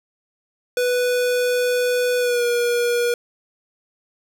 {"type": "tone with pitch glide", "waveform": "square", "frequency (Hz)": [493.9, 479.3], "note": ["B4", "A#4"], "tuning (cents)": [0, 48], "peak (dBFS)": -18, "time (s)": [0.77, 3.14], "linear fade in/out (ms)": 2, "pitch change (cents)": -52, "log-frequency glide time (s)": [2.19, 2.44], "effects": []}